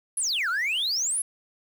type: exponential two-way sweep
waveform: sine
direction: down then up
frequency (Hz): 11180 to 1324 to 11180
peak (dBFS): -21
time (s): 0.17-1.22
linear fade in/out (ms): 5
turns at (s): 0.49
effects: tanh soft clip ceiling -23 dBFS + 8-bit